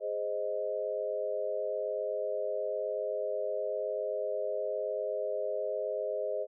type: chord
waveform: sine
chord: Ab major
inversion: none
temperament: equal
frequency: 415.3 / 523.3 / 622.3 Hz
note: Ab4 / C5 / Eb5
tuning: 0 / 0 / 0 cents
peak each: -37 / -35 / -34 dBFS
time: 0-6.47 s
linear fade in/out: 50 ms
effects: none